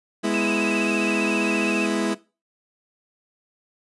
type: chord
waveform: 30% pulse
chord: E major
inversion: first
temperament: equal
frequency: 207.7 / 246.9 / 329.6 Hz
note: G#3 / B3 / E4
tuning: 0 / 0 / 0 cents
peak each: -22 / -26 / -22 dBFS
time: 0.23-2.15 s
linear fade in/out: 20 ms
type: tone with vibrato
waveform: sine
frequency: 2598 Hz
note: E7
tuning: 26 cents flat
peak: -25 dBFS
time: 0.34-1.86 s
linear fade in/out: 0 ms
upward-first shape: sine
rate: 15 Hz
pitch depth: 52 cents each way
effects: noise-tail reverb RT60 0.3 s tail -19 dB re dry + resampled to 24000 Hz